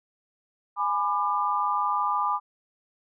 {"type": "chord", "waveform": "sine", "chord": "G# diminished", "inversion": "none", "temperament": "just", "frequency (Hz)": [830.6, 996.7, 1196.1], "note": ["G#5", "B5", "D6"], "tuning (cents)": [0, 16, 31], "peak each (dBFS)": [-29, -27, -26], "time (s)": [0.76, 2.4], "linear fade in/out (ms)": 50, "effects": []}